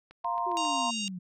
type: click train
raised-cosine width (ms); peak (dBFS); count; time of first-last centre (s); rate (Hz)
0.3; -34; 5; 0.11-0.651; 7.39
type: chord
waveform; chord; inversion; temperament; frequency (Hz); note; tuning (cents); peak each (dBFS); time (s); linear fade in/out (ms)
sine; F suspended fourth; none; equal; 698.5 / 932.3 / 1046.5; F5 / Bb5 / C6; 0 / 0 / 0; -33 / -31 / -32; 0.24-0.91; 10
type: exponential sweep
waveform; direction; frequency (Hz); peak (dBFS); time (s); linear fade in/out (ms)
sine; down; 373.8 to 174.61; -35; 0.46-1.19; 10
type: harmonic tone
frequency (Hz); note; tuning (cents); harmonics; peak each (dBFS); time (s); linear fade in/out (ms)
932.3; A#5; 0; 3 / 4 / 5 / 6 / 7 / 8 / 9; -34 / -39 / -42 / -43 / -40 / -46 / -45; 0.57-1.08; 0
effects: none